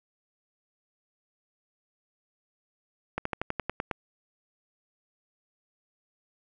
slowing click train, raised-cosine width 0.5 ms, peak -14 dBFS, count 9, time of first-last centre 3.18-3.912 s, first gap 74 ms, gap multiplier 1.06, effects none

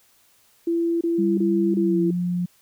sine tone bursts, 336.7 Hz, E4, 37 cents sharp, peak -19 dBFS, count 4, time 0.67-2.108 s, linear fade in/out 5 ms, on 340 ms, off 26 ms
sine tone with pitch glide, 196.5 to 177.1 Hz, G3 to F3, +4 to +24 cents, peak -21 dBFS, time 1.18-2.46 s, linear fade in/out 10 ms, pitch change -180 cents, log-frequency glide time 1.8-2.02 s
effects white hiss -59 dBFS RMS until 2.61 s

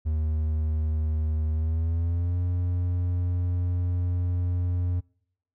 triangle tone with pitch glide, 77.78 to 88.83 Hz, D#2 to F2, 0 to +30 cents, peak -21 dBFS, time 0.05-5.01 s, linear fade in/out 20 ms, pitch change +230 cents, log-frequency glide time 1.51-2.38 s, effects noise-tail reverb RT60 0.7 s tail -26 dB re dry

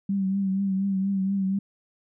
sine tone with vibrato, 194.1 Hz, G3, 17 cents flat, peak -22 dBFS, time 0.09-1.59 s, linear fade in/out 5 ms, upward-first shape triangle, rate 4.2 Hz, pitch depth 50 cents each way, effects none

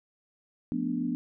sine chord, B half-diminished seventh, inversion second, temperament equal, 174.61 / 220 / 246.9 / 293.7 Hz, F3 / A3 / B3 / D4, 0 / 0 / 0 / 0 cents, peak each -36 / -36 / -30 / -33 dBFS, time 0.72-1.15 s, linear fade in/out 0 ms, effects none

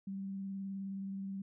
sine tone with vibrato, 194.8 Hz, G3, 11 cents flat, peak -38 dBFS, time 0.07-1.42 s, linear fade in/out 5 ms, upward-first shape triangle, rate 19 Hz, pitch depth 21 cents each way, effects none

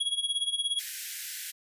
square tone with tremolo, 3322 Hz, G#7, in tune, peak -25 dBFS, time 0-0.8 s, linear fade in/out 10 ms, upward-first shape sine, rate 17 Hz, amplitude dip 80%
white high-pass noise, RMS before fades -37 dBFS, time 0.78-1.52 s, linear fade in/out 20 ms, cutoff 1500 Hz, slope 96 dB/octave
effects resampled to 32000 Hz

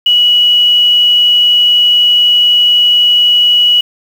sine tone with quantisation, 2928 Hz, F#7, 19 cents flat, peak -5 dBFS, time 0.06-3.81 s, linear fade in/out 5 ms, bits 5, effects none

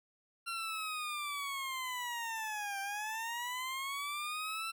20% pulse linear two-way sweep, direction down then up, 1373 to 784 to 1345 Hz, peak -32 dBFS, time 0.46-4.72 s, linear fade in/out 20 ms, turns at 2.8 s, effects none

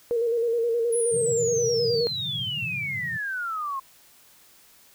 sine tone with vibrato, 466.2 Hz, A#4, in tune, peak -21 dBFS, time 0.11-2.07 s, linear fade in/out 0 ms, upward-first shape square, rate 9.5 Hz, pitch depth 37 cents each way
sine exponential sweep, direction down, 10570 to 1055 Hz, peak -27 dBFS, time 0.92-3.8 s, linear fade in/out 10 ms
pink band-pass noise, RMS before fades -37 dBFS, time 1.11-3.18 s, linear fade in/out 20 ms, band 110 to 170 Hz, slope 48 dB/octave
effects white hiss -55 dBFS RMS until 4.94 s

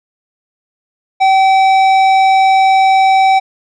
sine tone with tanh clipping, 768 Hz, G5, 36 cents flat, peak -8 dBFS, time 1.2-3.4 s, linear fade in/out 20 ms, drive 12 dB, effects none

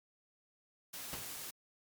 white noise, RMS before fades -45 dBFS, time 0.93-1.51 s, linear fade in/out 10 ms
pink noise with exponential decay, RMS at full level -40 dBFS, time 1.13-1.37 s, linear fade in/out 0 ms, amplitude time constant 51 ms
effects high-pass 60 Hz 12 dB/octave + MP3 96 kbps

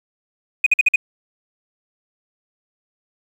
sine tone bursts, 2489 Hz, D#7, in tune, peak -8 dBFS, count 5, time 0.64-0.96 s, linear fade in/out 5 ms, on 24 ms, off 50 ms, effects tanh soft clip ceiling -6 dBFS + 7-bit

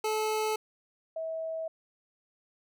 25% pulse / sine tone pair in turn, 432.8 / 646.6 Hz, A4 / E5, -29 / -34 cents, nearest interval perfect fifth, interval 695 cents, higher second, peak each -24 / -32 dBFS, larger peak first, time 0.04-0.56 / 1.16-1.68 s, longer neither, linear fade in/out 5 ms, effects none

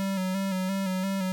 square tone with vibrato, 190.3 Hz, F#3, 49 cents sharp, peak -27 dBFS, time 0-1.32 s, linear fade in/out 0 ms, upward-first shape square, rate 2.9 Hz, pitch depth 38 cents each way, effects none

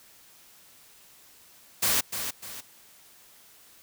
white noise with echo, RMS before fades -24 dBFS, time 1.82-2.01 s, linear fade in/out 10 ms, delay 300 ms, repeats 2, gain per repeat -8 dB, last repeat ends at 2.61 s, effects white hiss -55 dBFS RMS until 3.82 s

